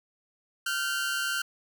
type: tone pair together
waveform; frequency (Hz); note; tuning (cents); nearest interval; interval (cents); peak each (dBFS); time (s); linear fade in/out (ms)
sawtooth; 1396.9 / 1537.5; F6 / G6; 0 / -34; major second; 166; -27; 0.66-1.42; 5
effects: none